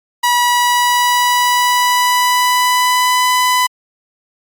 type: tone with pitch glide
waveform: sawtooth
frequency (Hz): 970 to 1000.7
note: B5 to B5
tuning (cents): -31 to +23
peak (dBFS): -7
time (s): 0.23-3.67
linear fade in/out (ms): 10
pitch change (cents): +54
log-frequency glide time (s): 0.37-3.26
effects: Opus 48 kbps